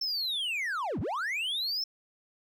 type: linear two-way sweep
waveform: triangle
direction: down then up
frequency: 5400 to 69.3 to 5400 Hz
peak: -28 dBFS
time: 0.01-1.84 s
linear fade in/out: 5 ms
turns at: 1 s
effects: none